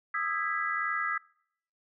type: chord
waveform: sine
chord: E major seventh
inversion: third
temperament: just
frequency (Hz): 1236.1 / 1318.5 / 1648.1 / 1977.8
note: D#6 / E6 / G#6 / B6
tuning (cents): -12 / 0 / -14 / +2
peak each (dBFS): -34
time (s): 0.14-1.18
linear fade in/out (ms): 5
effects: noise-tail reverb RT60 0.7 s tail -25 dB re dry